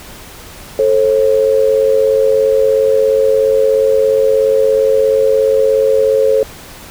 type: tone pair together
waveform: sine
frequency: 440 / 537 Hz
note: A4 / C5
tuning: 0 / +45 cents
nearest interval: minor third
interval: 345 cents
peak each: -11 dBFS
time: 0.79-6.43 s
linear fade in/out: 2 ms
effects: pink hiss -34 dBFS RMS until 6.9 s